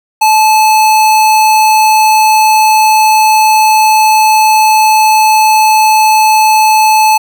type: tone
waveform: square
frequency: 867 Hz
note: A5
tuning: 26 cents flat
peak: -5 dBFS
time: 0.21-7.18 s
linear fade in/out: 10 ms
effects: none